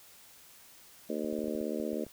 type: harmonic tone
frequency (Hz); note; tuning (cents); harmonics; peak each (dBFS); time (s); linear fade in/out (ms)
76.1; D#2; -38; 3 / 4 / 5 / 6 / 7 / 8; -37 / -38 / -39 / -40 / -40 / -41; 1.09-2.05; 10
type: clicks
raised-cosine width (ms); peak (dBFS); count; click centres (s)
2; -34; 10; 1.245 / 1.329 / 1.389 / 1.441 / 1.481 / 1.553 / 1.611 / 1.801 / 1.933 / 2.066
effects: white hiss -56 dBFS RMS until 2.12 s